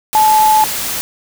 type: tone in noise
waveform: sine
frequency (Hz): 863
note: A5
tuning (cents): -34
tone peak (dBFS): -7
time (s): 0.15-0.64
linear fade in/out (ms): 0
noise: white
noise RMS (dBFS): -20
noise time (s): 0.13-1.01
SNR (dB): +10
effects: none